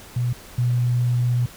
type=tone pair in turn; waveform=sine; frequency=122.2 / 122.2 Hz; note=B2 / B2; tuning=-18 / -18 cents; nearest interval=unison; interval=0 cents; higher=neither; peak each=-19 / -17 dBFS; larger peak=second; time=0.16-0.33 / 0.58-1.46 s; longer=second; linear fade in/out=5 ms; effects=pink hiss -43 dBFS RMS until 1.56 s